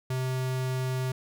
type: tone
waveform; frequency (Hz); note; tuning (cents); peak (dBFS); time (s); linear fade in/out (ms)
square; 129.3; C3; -20; -28; 0.1-1.12; 5
effects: none